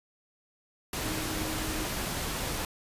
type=tone in noise; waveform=sine; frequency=313.5 Hz; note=D#4; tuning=13 cents sharp; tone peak=-37 dBFS; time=1.03-1.85 s; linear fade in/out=2 ms; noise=pink; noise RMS=-33 dBFS; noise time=0.93-2.65 s; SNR=-7 dB; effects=resampled to 32000 Hz